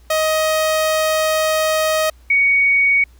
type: tone pair in turn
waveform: sawtooth / sine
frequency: 628 / 2238 Hz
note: D#5 / C#7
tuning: +16 / +16 cents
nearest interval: octave + minor seventh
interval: 2200 cents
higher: second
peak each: -11 dBFS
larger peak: neither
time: 0.1-2.1 / 2.3-3.04 s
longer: first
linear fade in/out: 5 ms
effects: added 60 Hz sine -44 dBFS peak until 3.19 s + pink hiss -56 dBFS RMS until 3.19 s